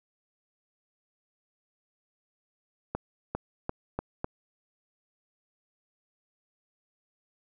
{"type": "accelerating click train", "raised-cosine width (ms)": 1, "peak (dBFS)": -16, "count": 5, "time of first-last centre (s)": [2.95, 4.244], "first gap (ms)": 400, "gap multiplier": 0.86, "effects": []}